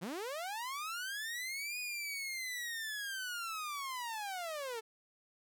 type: linear two-way sweep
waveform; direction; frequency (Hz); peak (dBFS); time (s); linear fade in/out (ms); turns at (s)
sawtooth; up then down; 152.2 to 2489 to 432.5; -35; 0.01-4.81; 20; 1.79
effects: none